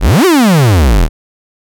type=exponential two-way sweep; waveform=45% pulse; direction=up then down; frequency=34.65 to 395 to 34.65 Hz; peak=-5 dBFS; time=0-1.09 s; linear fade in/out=50 ms; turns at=0.25 s; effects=none

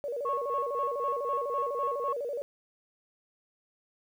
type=tone with vibrato; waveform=sine; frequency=523 Hz; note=C5; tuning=1 cent flat; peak=-31 dBFS; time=0.04-2.42 s; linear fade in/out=0 ms; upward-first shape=square; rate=12 Hz; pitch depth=160 cents each way
type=tone with tremolo; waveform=sine; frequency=1100 Hz; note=C#6; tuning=14 cents flat; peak=-27 dBFS; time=0.25-2.13 s; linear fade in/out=5 ms; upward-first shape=sine; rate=3.9 Hz; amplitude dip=70%
effects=tanh soft clip ceiling -19 dBFS + 10-bit

